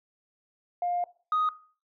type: tone pair in turn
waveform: sine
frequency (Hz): 706 / 1247.5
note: F5 / D#6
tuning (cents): +19 / +4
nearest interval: minor seventh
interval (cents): 985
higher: second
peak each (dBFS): -25 / -21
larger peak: second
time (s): 0.82-1.04 / 1.32-1.49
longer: first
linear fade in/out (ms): 2
effects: noise-tail reverb RT60 0.4 s tail -19 dB re dry + tanh soft clip ceiling -20 dBFS